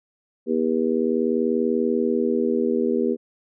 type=harmonic tone; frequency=80.4 Hz; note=E2; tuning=43 cents flat; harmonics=3 / 4 / 5 / 6; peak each=-23 / -27 / -23 / -26 dBFS; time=0.46-3.17 s; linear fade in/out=50 ms; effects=none